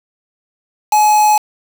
triangle tone with quantisation, 847 Hz, G#5, 34 cents sharp, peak -6 dBFS, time 0.92-1.38 s, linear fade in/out 5 ms, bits 3, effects none

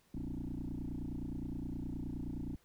sine tone with frequency modulation, 155.1 Hz, D#3, 5 cents flat, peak -36 dBFS, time 0.14-2.56 s, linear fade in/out 5 ms, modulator 29.6 Hz, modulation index 5.2, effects tanh soft clip ceiling -35 dBFS + pink hiss -70 dBFS RMS until 2.64 s

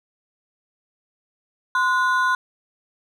triangle ring-modulated tone, 1244.5 Hz, D#6, in tune, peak -12 dBFS, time 1.75-2.35 s, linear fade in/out 2 ms, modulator 214 Hz, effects none

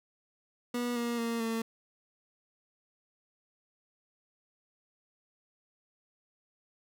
30% pulse tone with pitch steps, 242.4 / 237 / 231.7 / 226.6 Hz, B3 / A#3 / A#3 / A#3, -32 / +29 / -10 / -49 cents, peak -28 dBFS, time 0.74-1.62 s, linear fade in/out 5 ms, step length 220 ms, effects none

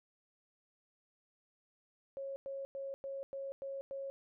sine tone bursts, 547 Hz, C#5, 23 cents flat, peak -39 dBFS, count 7, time 2.17-4.1 s, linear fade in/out 0 ms, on 190 ms, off 100 ms, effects none

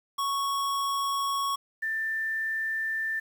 square / sine tone pair in turn, 1108.7 / 1779.7 Hz, C#6 / A6, 0 / +19 cents, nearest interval minor sixth, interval 819 cents, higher second, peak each -27 / -27 dBFS, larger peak neither, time 0.18-1.56 / 1.82-3.2 s, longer neither, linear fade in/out 10 ms, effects 9-bit

